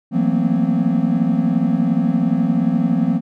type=tone cluster; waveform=triangle; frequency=167.1 / 184.2 / 225.6 / 237.3 / 259.9 Hz; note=E3 / F#3 / A3 / A#3 / C4; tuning=+24 / -7 / +44 / +31 / -11 cents; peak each=-19 dBFS; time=0.11-3.21 s; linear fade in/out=50 ms; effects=none